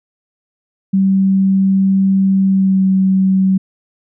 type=tone with pitch glide; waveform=sine; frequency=192.8 to 190.26 Hz; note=G3 to F#3; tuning=-28 to +49 cents; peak=-9 dBFS; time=0.93-3.58 s; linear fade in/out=10 ms; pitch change=-23 cents; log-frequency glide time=2.48-2.84 s; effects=none